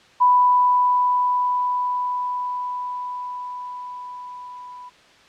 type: tone with level ramp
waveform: sine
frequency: 991 Hz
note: B5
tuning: 6 cents sharp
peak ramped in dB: -11 to -36 dBFS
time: 0.2-4.9 s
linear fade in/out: 20 ms
effects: white hiss -51 dBFS RMS until 5.28 s + low-pass 4000 Hz 12 dB/octave